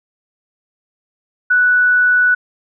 sine tone, 1480 Hz, F#6, in tune, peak -9 dBFS, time 1.5-2.35 s, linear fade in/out 10 ms, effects none

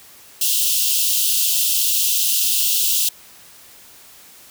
white high-pass noise, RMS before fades -18 dBFS, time 0.41-3.09 s, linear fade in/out 5 ms, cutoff 2700 Hz, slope 96 dB/octave, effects white hiss -45 dBFS RMS until 4.5 s

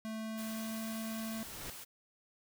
square tone with pitch glide, 220 to 222.3 Hz, A3 to A3, 0 to +18 cents, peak -39 dBFS, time 0.05-1.43 s, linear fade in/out 0 ms, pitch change +18 cents, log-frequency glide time 0.18-0.87 s
white noise, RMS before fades -48 dBFS, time 0.37-1.85 s, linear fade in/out 20 ms
pink noise with exponential growth, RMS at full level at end -43 dBFS, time 0.87-1.7 s, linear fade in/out 1 ms, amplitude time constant 180 ms
effects none

